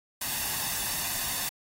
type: noise with comb filter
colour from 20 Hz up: white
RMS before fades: -31 dBFS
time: 0.21-1.49 s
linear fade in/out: 5 ms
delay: 1.1 ms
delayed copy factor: +0.55
effects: AAC 48 kbps